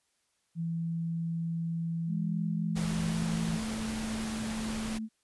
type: tone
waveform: sine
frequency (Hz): 166.1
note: E3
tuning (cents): +13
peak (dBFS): -30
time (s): 0.55-3.6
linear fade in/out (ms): 50
type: tone with pitch glide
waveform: sine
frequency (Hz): 207.7 to 220.1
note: G#3 to A3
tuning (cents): 0 to +1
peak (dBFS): -33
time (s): 2.07-5.09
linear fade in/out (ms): 50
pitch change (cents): +101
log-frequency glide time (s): 2.3-3.45
type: noise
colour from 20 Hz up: pink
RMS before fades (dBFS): -39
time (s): 2.75-4.99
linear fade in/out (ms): 20
effects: white hiss -75 dBFS RMS until 5.23 s + resampled to 24000 Hz